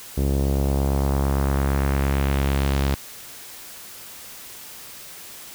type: tone with low-pass filter sweep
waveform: sawtooth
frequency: 68.8 Hz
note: C#2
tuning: 12 cents flat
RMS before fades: -21 dBFS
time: 0.17-2.95 s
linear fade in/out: 10 ms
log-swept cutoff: 420 to 5100 Hz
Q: 1.2
effects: white hiss -40 dBFS RMS until 5.54 s